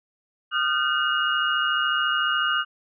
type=tone cluster; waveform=sine; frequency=1225 / 1395 / 1529 / 2867 Hz; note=D#6 / F6 / G6 / F7; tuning=-27 / -2 / -44 / +45 cents; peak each=-26 dBFS; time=0.51-2.65 s; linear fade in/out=50 ms; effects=none